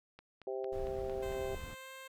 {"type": "click train", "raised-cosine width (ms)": 0.3, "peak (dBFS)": -36, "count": 6, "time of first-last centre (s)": [0.19, 1.324], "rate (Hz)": 4.41}
{"type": "harmonic tone", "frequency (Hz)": 131.1, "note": "C3", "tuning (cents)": 4, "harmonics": [3, 4, 5, 6], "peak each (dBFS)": [-38, -41, -45, -48], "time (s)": [0.47, 1.55], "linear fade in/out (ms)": 2}
{"type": "noise", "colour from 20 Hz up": "brown", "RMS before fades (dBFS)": -45, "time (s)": [0.72, 1.75], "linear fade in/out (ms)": 10}
{"type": "tone with pitch glide", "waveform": "10% pulse", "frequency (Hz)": [520, 528.2], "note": ["C5", "C5"], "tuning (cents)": [-11, 16], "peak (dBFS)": -39, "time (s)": [1.22, 2.08], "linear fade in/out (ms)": 10, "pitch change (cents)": 27, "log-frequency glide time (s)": [1.6, 1.92]}
{"effects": []}